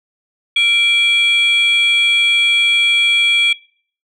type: tone pair together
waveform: sine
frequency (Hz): 2349 / 3322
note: D7 / G#7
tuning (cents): 0 / 0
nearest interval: tritone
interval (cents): 600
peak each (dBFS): -12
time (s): 0.56-3.53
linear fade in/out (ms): 5
effects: noise-tail reverb RT60 0.5 s tail -21 dB re dry + tanh soft clip ceiling -6 dBFS